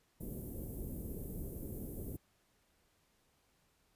pink band-stop noise, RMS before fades -43 dBFS, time 0.2-2.17 s, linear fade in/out 10 ms, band 440 to 13000 Hz, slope 24 dB/octave, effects pink hiss -74 dBFS RMS until 3.95 s + resampled to 32000 Hz

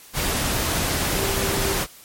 sine tone in noise, 392 Hz, G4, in tune, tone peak -27 dBFS, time 1.14-1.79 s, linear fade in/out 50 ms, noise pink, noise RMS -23 dBFS, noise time 0.13-1.87 s, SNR -7 dB, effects white hiss -46 dBFS RMS until 2.04 s + MP3 64 kbps

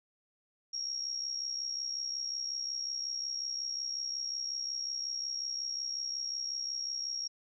sine tone with amplitude modulation, 5588 Hz, F8, in tune, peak -31 dBFS, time 0.73-7.28 s, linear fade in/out 10 ms, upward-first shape sine, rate 65.5 Hz, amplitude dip 65%, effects none

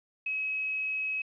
sine tone with quantisation, 2557 Hz, D#7, 47 cents sharp, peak -29 dBFS, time 0.26-1.22 s, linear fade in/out 5 ms, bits 9, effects resampled to 11025 Hz

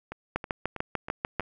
two click trains, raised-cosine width 0.5 ms, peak -12 / -21 dBFS, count 8 / 5, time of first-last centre 0.36-1.397 / 0.12-1.406 s, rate 6.75 / 3.11 Hz, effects none

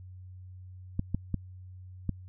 clicks, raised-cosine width 5 ms, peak -16 dBFS, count 4, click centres 0.994 / 1.146 / 1.343 / 2.093 s, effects added 92 Hz sine -44 dBFS peak until 2.28 s

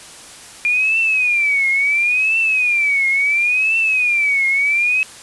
sine tone with vibrato, 2400 Hz, D7, 37 cents sharp, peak -13 dBFS, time 0.65-5.03 s, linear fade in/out 0 ms, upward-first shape triangle, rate 0.72 Hz, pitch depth 200 cents each way, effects white hiss -38 dBFS RMS until 5.22 s + resampled to 24000 Hz

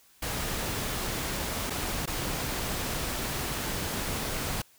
pink noise with dropouts, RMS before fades -32 dBFS, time 0.22-4.62 s, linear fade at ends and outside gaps 5 ms, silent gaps 1.699-1.703 / 2.058-2.074 s, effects white hiss -60 dBFS RMS until 4.78 s

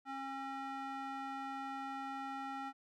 square tone with band-pass filter, 270.8 Hz, C#4, 40 cents flat, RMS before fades -43 dBFS, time 0.05-2.73 s, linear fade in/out 50 ms, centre 1100 Hz, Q 1.7, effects none

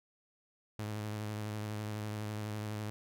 sawtooth tone with vibrato, 106.2 Hz, G#2, 39 cents sharp, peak -33 dBFS, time 0.79-2.9 s, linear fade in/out 0 ms, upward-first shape square, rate 12 Hz, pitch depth 23 cents each way, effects none

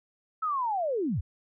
sine linear sweep, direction down, 1319 to 60.8 Hz, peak -26 dBFS, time 0.42-1.21 s, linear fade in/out 10 ms, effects none

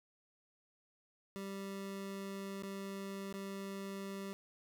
25% pulse tone with dropouts, 196 Hz, G3, in tune, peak -38 dBFS, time 1.36-4.33 s, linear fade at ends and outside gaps 0 ms, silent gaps 2.624-2.634 / 3.326-3.34 s, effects none

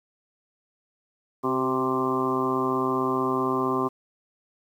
harmonic tone with a mistuned harmonic, 130.81 Hz, C3, in tune, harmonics 1 / 2 / 3 / 4 / 5 / 6 / 7 / 8 / 9, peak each -37 / -28 / -27 / -38 / -36 / -36 / -38 / -28 / -31 dBFS, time 1.43-3.89 s, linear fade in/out 20 ms, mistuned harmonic 3, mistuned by -28 cents, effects 9-bit

